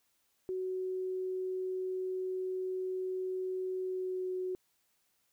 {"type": "tone with pitch glide", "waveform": "sine", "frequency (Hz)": [372.3, 369.1], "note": ["F#4", "F#4"], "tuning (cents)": [11, -4], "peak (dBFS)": -33, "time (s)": [0.49, 4.55], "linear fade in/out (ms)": 0, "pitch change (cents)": -15, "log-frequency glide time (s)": [3.82, 4.33], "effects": ["white hiss -75 dBFS RMS until 5.32 s"]}